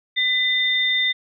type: tone pair together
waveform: sine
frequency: 2008 / 3613 Hz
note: B6 / A7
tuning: +28 / +45 cents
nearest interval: minor seventh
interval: 1017 cents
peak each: -20 dBFS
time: 0.16-1.13 s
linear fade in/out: 20 ms
effects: none

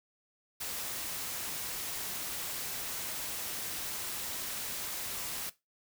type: noise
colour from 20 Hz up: white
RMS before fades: -38 dBFS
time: 0.6-5.5 s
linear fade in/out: 10 ms
effects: noise-tail reverb RT60 0.2 s tail -17 dB re dry

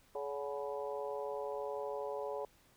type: harmonic tone with a mistuned harmonic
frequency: 141.5 Hz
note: C#3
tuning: 36 cents sharp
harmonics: 3 / 4 / 5 / 6 / 7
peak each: -41 / -41 / -48 / -47 / -47 dBFS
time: 0.15-2.45 s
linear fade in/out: 2 ms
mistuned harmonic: 5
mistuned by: +70 cents
effects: pink hiss -67 dBFS RMS until 2.76 s

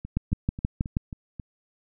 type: two click trains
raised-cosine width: 5 ms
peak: -11 / -23 dBFS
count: 6 / 6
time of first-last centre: 0.17-0.969 / 0.05-1.398 s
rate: 6.26 / 3.71 Hz
effects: none

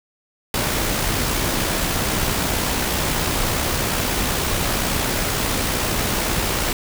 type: noise with amplitude modulation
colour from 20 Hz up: pink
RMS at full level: -20 dBFS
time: 0.54-6.73 s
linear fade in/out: 2 ms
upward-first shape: sine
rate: 62.2 Hz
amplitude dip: 30%
effects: none

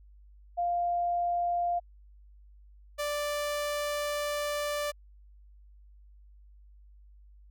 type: tone pair in turn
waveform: sine / sawtooth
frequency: 698.5 / 587.4 Hz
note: F5 / D5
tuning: 0 / 0 cents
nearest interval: minor third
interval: 300 cents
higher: first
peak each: -26 dBFS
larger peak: neither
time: 0.57-1.8 / 2.98-4.92 s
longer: second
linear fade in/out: 20 ms
effects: added 50 Hz sine -52 dBFS peak until 7.5 s

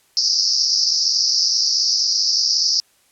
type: band-pass noise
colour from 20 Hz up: white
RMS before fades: -18 dBFS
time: 0.17-2.8 s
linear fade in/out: 0 ms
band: 4700 to 5600 Hz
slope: 96 dB/octave
effects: white hiss -58 dBFS RMS until 3.11 s + low-pass 12000 Hz 12 dB/octave

